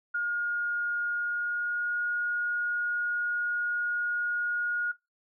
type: tone with pitch glide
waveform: sine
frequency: 1426 to 1437.6 Hz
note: F6 to F6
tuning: +36 to +50 cents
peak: -26 dBFS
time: 0.14-4.92 s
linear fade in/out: 10 ms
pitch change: +14 cents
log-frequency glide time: 1.06-1.99 s
effects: noise-tail reverb RT60 0.2 s tail -20 dB re dry